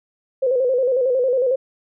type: tone with vibrato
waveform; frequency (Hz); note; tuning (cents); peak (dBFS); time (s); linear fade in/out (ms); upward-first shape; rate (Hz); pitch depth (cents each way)
sine; 510; C5; -44; -15; 0.42-1.56; 10; square; 11; 68
effects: none